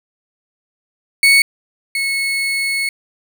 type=tone pair in turn; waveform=35% pulse; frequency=2217 / 2195 Hz; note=C#7 / C#7; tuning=0 / -18 cents; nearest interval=unison; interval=18 cents; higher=first; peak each=-6 / -15 dBFS; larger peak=first; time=1.23-1.42 / 1.95-2.89 s; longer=second; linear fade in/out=2 ms; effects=none